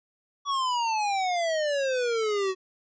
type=exponential sweep; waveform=square; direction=down; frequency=1143 to 370 Hz; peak=-25 dBFS; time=0.45-2.55 s; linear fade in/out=50 ms; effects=resampled to 16000 Hz